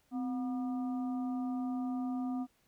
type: harmonic tone with a mistuned harmonic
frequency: 241.9 Hz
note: B3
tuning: 36 cents flat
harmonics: 1 / 3 / 4 / 5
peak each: -33 / -44 / -57 / -52 dBFS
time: 0.11-2.47 s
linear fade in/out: 50 ms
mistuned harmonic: 1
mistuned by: +100 cents
effects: pink hiss -72 dBFS RMS until 2.67 s